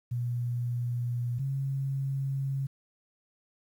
sine tone pair in turn, 121.1 / 136.15 Hz, B2 / C#3, -34 / -31 cents, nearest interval major second, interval 203 cents, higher second, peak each -28 dBFS, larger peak neither, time 0.11-1.39 / 1.39-2.67 s, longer neither, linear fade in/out 10 ms, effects 10-bit

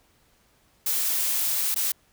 blue noise with dropouts, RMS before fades -25 dBFS, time 0.86-1.92 s, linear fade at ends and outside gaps 5 ms, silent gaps 1.745-1.76 s, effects pink hiss -63 dBFS RMS until 2.12 s

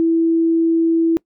sine tone, 329.6 Hz, E4, in tune, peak -12 dBFS, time 0-1.17 s, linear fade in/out 0 ms, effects noise-tail reverb RT60 0.1 s tail -23 dB re dry

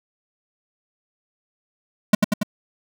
square tone with echo, 208.9 Hz, G#3, 10 cents sharp, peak -10 dBFS, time 2.13-2.15 s, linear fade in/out 5 ms, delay 94 ms, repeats 3, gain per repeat -3 dB, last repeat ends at 2.432 s, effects none

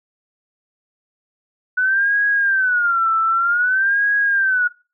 sine tone with vibrato, 1480 Hz, F#6, in tune, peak -14 dBFS, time 1.77-4.68 s, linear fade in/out 10 ms, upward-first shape sine, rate 0.53 Hz, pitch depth 190 cents each way, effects noise-tail reverb RT60 0.3 s tail -20 dB re dry

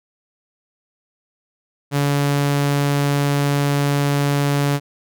sawtooth tone, 142.6 Hz, C#3, 49 cents sharp, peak -12 dBFS, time 1.91-4.8 s, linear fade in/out 50 ms, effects none

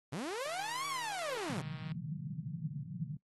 sawtooth linear two-way sweep, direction up then down, 115.1 to 1154 to 116.1 Hz, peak -33 dBFS, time 0.12-1.62 s, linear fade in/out 10 ms, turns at 0.87 s
click train, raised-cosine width 0.3 ms, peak -36 dBFS, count 230, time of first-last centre 0.46-1.919 s, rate 157 Hz
white band-pass noise, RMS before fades -41 dBFS, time 1.49-3.17 s, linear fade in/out 5 ms, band 130 to 170 Hz, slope 48 dB/octave
effects noise-tail reverb RT60 0.1 s tail -22 dB re dry + AAC 32 kbps

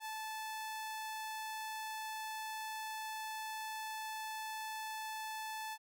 sawtooth tone, 873 Hz, A5, 14 cents flat, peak -37 dBFS, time 0-5.78 s, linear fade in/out 50 ms, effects none

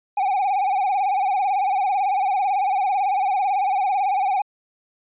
triangle tone with vibrato, 784 Hz, G5, in tune, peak -16 dBFS, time 0.17-4.42 s, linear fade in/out 5 ms, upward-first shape sine, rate 18 Hz, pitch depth 98 cents each way, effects resampled to 8000 Hz

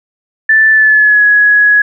sine tone with pitch glide, 1760 to 1676.6 Hz, A6 to G#6, 0 to +16 cents, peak -4 dBFS, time 0.49-1.82 s, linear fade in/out 5 ms, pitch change -84 cents, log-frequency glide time 0.71-1.24 s, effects none

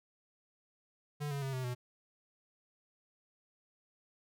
square tone with pitch steps, 146.83 / 140.69 / 134.8 / 129.16 / 123.75 Hz, D3 / C#3 / C#3 / C3 / B2, 0 / +26 / -48 / -22 / +4 cents, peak -36 dBFS, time 1.2-1.75 s, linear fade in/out 20 ms, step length 110 ms, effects none

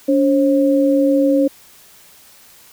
sine tone pair together, 284.7 / 537 Hz, C#4 / C5, +46 / +45 cents, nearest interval major seventh, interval 1099 cents, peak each -13 / -15 dBFS, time 0.08-1.48 s, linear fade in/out 10 ms, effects white hiss -46 dBFS RMS until 2.72 s

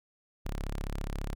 sawtooth tone, 34.65 Hz, C#1, in tune, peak -29 dBFS, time 0.45-1.35 s, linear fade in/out 10 ms, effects none

